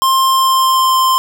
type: tone with pitch glide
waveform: square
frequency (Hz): 1057 to 1044.3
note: C6 to C6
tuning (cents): +17 to -4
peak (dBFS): -10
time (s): 0.02-1.18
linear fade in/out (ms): 0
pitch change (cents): -21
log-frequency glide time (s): 0.28-0.98
effects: none